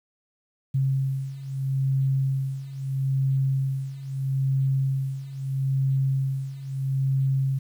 sine beating tone pair, 134.2 / 134.97 Hz, C3 / C#3, +44 / -46 cents, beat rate 0.77 Hz, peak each -27 / -24 dBFS, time 0.74-7.59 s, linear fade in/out 10 ms, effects 9-bit

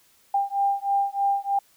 sine beating tone pair, 795 / 798.2 Hz, G5 / G5, +24 / +31 cents, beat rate 3.2 Hz, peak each -24 / -24 dBFS, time 0.34-1.59 s, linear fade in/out 5 ms, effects white hiss -60 dBFS RMS until 1.76 s

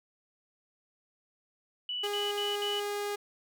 sine tone bursts, 2960 Hz, F#7, in tune, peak -32 dBFS, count 4, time 1.89-2.799 s, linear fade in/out 2 ms, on 180 ms, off 63 ms
sawtooth tone, 410 Hz, G#4, 22 cents flat, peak -28 dBFS, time 2.03-3.16 s, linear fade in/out 10 ms
effects none

